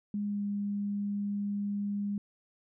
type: tone with pitch glide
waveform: sine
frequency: 205.6 to 203.1 Hz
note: G#3 to G#3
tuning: -17 to -38 cents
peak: -30 dBFS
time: 0.14-2.18 s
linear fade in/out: 2 ms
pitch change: -21 cents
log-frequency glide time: 0.24-0.42 s
effects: none